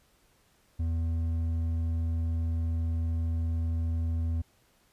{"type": "tone with hard clipping", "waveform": "sine", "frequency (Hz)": 82.41, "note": "E2", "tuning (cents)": 0, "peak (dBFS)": -28, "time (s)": [0.79, 4.42], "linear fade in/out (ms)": 10, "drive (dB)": 5, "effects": ["pink hiss -66 dBFS RMS until 4.92 s", "resampled to 32000 Hz"]}